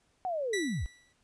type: linear sweep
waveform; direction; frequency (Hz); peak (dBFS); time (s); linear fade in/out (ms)
sine; down; 760 to 41.48; -30; 0.25-0.86; 0
type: tone with exponential decay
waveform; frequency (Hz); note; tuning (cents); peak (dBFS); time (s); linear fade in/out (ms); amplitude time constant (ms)
sawtooth; 1960; B6; -14; -26; 0.53-1.13; 5; 130
effects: pink hiss -71 dBFS RMS until 1.23 s + resampled to 22050 Hz